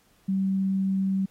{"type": "tone", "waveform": "sine", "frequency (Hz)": 192.4, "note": "G3", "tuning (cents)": -32, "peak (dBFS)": -22, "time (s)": [0.28, 1.26], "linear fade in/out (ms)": 10, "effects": ["pink hiss -63 dBFS RMS until 1.3 s", "AAC 48 kbps"]}